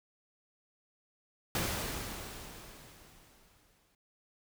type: noise with exponential decay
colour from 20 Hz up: pink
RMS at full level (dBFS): -32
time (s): 1.55-3.95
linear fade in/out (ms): 2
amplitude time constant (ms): 520
effects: none